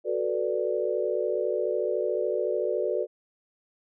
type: chord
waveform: sine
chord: B minor seventh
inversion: second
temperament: equal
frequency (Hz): 370 / 440 / 493.9 / 587.3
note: F#4 / A4 / B4 / D5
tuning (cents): 0 / 0 / 0 / 0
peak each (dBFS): -30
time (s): 0.04-3.07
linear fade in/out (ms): 50
effects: none